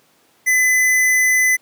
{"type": "tone", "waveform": "square", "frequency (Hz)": 2014, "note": "B6", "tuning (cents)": 33, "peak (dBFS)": -13, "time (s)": [0.46, 1.57], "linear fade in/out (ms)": 20, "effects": ["pink hiss -56 dBFS RMS until 1.61 s", "high-pass 200 Hz 12 dB/octave"]}